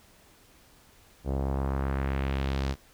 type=tone with low-pass filter sweep; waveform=sawtooth; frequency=67.7 Hz; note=C#2; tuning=40 cents flat; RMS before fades=-29 dBFS; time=1.24-2.76 s; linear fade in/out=50 ms; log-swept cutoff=570 to 5600 Hz; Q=1.4; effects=pink hiss -58 dBFS RMS until 2.93 s